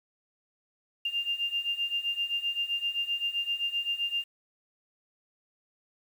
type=beating tone pair; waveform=sine; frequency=2794 / 2801.7 Hz; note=F7 / F7; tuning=0 / +5 cents; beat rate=7.7 Hz; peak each=-33 / -30 dBFS; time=1.05-4.24 s; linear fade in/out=5 ms; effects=9-bit